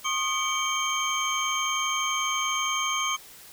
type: tone cluster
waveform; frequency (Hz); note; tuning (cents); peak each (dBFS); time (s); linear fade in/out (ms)
sine; 1079 / 1231 / 2265 / 3136 / 6410; C#6 / D#6 / C#7 / G7 / G8; -47 / -19 / +37 / 0 / +38; -31; 0.04-3.17; 20
effects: white hiss -48 dBFS RMS until 3.52 s